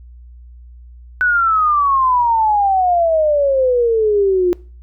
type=exponential sweep; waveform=sine; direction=down; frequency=1500 to 349.2 Hz; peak=-11 dBFS; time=1.21-4.53 s; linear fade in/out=0 ms; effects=noise-tail reverb RT60 0.4 s tail -23 dB re dry + added 60 Hz sine -36 dBFS peak until 4.82 s